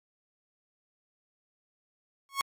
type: tone with exponential growth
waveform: sawtooth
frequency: 1100 Hz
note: C#6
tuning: 14 cents flat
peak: -18 dBFS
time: 2.29-2.41 s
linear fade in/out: 0 ms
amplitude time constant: 25 ms
effects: MP3 64 kbps